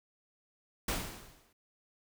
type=noise with exponential decay; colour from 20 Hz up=pink; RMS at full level=-31 dBFS; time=0.88-1.53 s; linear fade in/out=5 ms; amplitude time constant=140 ms; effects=none